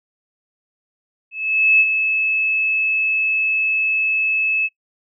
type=tone with ADSR envelope; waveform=sine; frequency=2600 Hz; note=E7; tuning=24 cents flat; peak=-9 dBFS; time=1.31-4.69 s; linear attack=490 ms; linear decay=48 ms; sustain=-7 dB; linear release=38 ms; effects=noise-tail reverb RT60 0.1 s tail -19 dB re dry